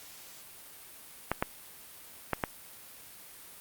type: clicks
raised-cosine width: 0.5 ms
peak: -12 dBFS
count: 4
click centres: 1.316 / 1.425 / 2.333 / 2.438 s
effects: white hiss -50 dBFS RMS until 3.6 s + Opus 48 kbps